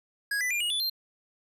square tone with pitch steps, 1656 / 1992.2 / 2397 / 2883 / 3469 / 4173 Hz, G#6 / B6 / D7 / F#7 / A7 / C8, -5 / +15 / +35 / -46 / -25 / -5 cents, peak -27 dBFS, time 0.31-0.898 s, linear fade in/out 5 ms, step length 98 ms, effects resampled to 32000 Hz

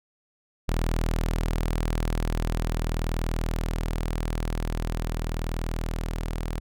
sawtooth tone with level ramp, 40.42 Hz, E1, 33 cents flat, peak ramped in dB -19 to -24 dBFS, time 0.68-6.6 s, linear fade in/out 10 ms, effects none

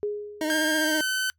sine tone with exponential decay, 415.3 Hz, G#4, in tune, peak -23 dBFS, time 0.03-0.82 s, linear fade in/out 0 ms, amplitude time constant 170 ms
25% pulse tone with vibrato, 310 Hz, D#4, 6 cents flat, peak -21 dBFS, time 0.41-1.01 s, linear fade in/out 2 ms, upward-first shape sine, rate 15 Hz, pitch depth 32 cents each way
sawtooth tone with pitch glide, 1600 to 1521.6 Hz, G6 to F#6, +35 to +48 cents, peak -21 dBFS, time 0.5-1.3 s, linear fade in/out 0 ms, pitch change -87 cents, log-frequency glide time 0.77-1.05 s
effects noise-tail reverb RT60 0.1 s tail -24 dB re dry + added 80 Hz sine -68 dBFS peak until 1.38 s

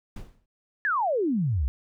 brown noise with exponential decay, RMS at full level -33 dBFS, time 0.16-0.46 s, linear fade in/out 5 ms, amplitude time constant 64 ms
sine exponential sweep, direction down, 1779 to 58.27 Hz, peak -22 dBFS, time 0.85-1.68 s, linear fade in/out 0 ms
effects none

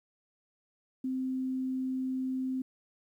sine tone, 259.9 Hz, C4, 11 cents flat, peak -30 dBFS, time 1.04-2.62 s, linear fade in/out 5 ms, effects 11-bit

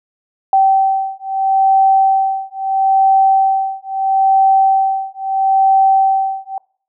sine beating tone pair, 773 / 773.76 Hz, G5 / G5, -24 / -23 cents, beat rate 0.76 Hz, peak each -13 dBFS, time 0.53-6.58 s, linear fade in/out 2 ms, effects noise-tail reverb RT60 0.5 s tail -26 dB re dry

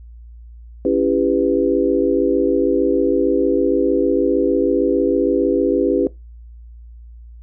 sine chord, C# half-diminished seventh, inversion none, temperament just, 277.2 / 332.6 / 399.1 / 498.9 Hz, C#4 / E4 / G4 / B4, 0 / +16 / +31 / +17 cents, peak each -19 dBFS, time 0.85-6.07 s, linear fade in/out 2 ms, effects noise-tail reverb RT60 0.2 s tail -20 dB re dry + added 58 Hz sine -36 dBFS peak until 7.42 s

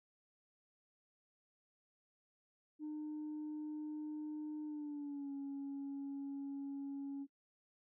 sine tone with pitch glide, 303.5 to 278.3 Hz, D#4 to C#4, -43 to +7 cents, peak -39 dBFS, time 2.79-7.27 s, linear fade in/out 50 ms, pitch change -150 cents, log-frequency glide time 4.64-5.32 s, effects noise-tail reverb RT60 0.1 s tail -20 dB re dry + tanh soft clip ceiling -39 dBFS

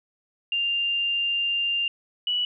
sine tone pair in turn, 2794 / 2946 Hz, F7 / F#7, 0 / -8 cents, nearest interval minor second, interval 92 cents, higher second, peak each -22 dBFS, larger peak neither, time 0.52-1.88 / 2.27-2.45 s, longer first, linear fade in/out 2 ms, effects none

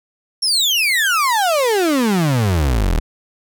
35% pulse exponential sweep, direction down, 5588 to 35.9 Hz, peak -12 dBFS, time 0.42-3 s, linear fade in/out 10 ms, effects none

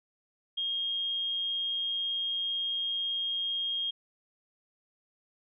sine tone, 3241 Hz, G#7, 43 cents flat, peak -29 dBFS, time 0.57-3.91 s, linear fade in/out 10 ms, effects none

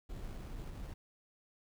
brown noise with sample-and-hold, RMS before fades -44 dBFS, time 0.09-0.94 s, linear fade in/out 10 ms, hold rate 3675 Hz, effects none

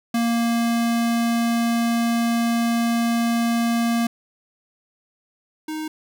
square tone pair in turn, 233.1 / 311.2 Hz, A#3 / D#4, 0 / 0 cents, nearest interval perfect fourth, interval 500 cents, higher second, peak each -19 / -27 dBFS, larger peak first, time 0.14-4.07 / 5.68-5.88 s, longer first, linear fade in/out 5 ms, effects none

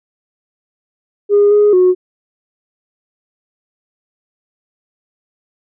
sine tone with pitch steps, 408.9 / 415.5 / 365.6 Hz, G#4 / G#4 / F#4, -27 / +1 / -21 cents, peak -5 dBFS, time 1.29-1.95 s, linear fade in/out 50 ms, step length 220 ms, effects tanh soft clip ceiling -3 dBFS

